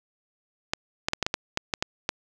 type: clicks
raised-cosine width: 0.2 ms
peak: -7 dBFS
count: 10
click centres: 0.735 / 1.085 / 1.134 / 1.227 / 1.265 / 1.341 / 1.574 / 1.738 / 1.825 / 2.091 s
effects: none